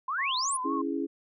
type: exponential sweep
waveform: sine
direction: up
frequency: 987.8 to 10580 Hz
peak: -28 dBFS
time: 0.08-0.57 s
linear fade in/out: 5 ms
type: tone with vibrato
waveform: sine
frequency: 1061 Hz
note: C6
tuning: 24 cents sharp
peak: -30 dBFS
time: 0.18-0.82 s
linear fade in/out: 10 ms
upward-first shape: triangle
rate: 4 Hz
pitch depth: 98 cents each way
type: chord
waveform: sine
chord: C# minor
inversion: none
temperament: equal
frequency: 277.2 / 329.6 / 415.3 Hz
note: C#4 / E4 / G#4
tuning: 0 / 0 / 0 cents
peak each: -31 / -32 / -35 dBFS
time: 0.64-1.07 s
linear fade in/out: 20 ms
effects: none